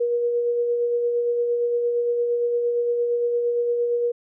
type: tone with tremolo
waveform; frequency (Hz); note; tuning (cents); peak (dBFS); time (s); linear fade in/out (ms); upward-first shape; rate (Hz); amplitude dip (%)
sine; 477.7; A#4; +42; -18; 0-4.12; 10; sine; 8.7; 30
effects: none